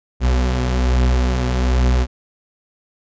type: beating tone pair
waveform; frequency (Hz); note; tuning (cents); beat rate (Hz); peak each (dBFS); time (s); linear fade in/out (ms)
40% pulse; 61.5 / 62.7; B1 / B1; -7 / +27; 1.2; -22 / -14; 0.2-2.07; 50
effects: resampled to 16000 Hz